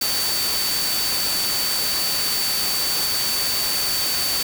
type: tone in noise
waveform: sine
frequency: 4549 Hz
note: C#8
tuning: 44 cents sharp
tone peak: -23 dBFS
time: 0.01-4.43 s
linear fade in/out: 5 ms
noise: white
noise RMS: -24 dBFS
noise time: 0.01-4.43 s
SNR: -2 dB
effects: none